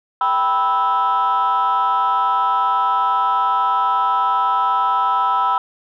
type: chord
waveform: sine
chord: E minor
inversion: first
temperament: equal with one note detuned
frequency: 784 / 987.8 / 1310.2 Hz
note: G5 / B5 / E6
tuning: 0 / 0 / -11 cents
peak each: -20 / -16 / -17 dBFS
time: 0.21-5.58 s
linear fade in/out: 2 ms
effects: tanh soft clip ceiling -10 dBFS